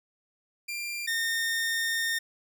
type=tone pair in turn; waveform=sawtooth; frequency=2381 / 1828.4 Hz; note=D7 / A#6; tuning=+23 / -34 cents; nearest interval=perfect fourth; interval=457 cents; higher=first; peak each=-29 / -23 dBFS; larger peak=second; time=0.68-1.07 / 1.07-2.19 s; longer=second; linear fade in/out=10 ms; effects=none